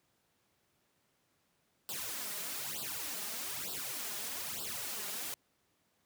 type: noise with flanger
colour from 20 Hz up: white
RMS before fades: -40 dBFS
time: 1.89-5.34 s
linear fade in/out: 0 ms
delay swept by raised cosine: 0.23 to 4.93 ms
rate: 1.1 Hz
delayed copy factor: +0.95
effects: pink hiss -75 dBFS RMS until 6.05 s + high-pass 100 Hz 12 dB/octave